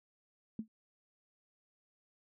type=tone with exponential decay; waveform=sine; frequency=220 Hz; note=A3; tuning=in tune; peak=-32 dBFS; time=0.59-0.68 s; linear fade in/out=2 ms; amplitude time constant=18 ms; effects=none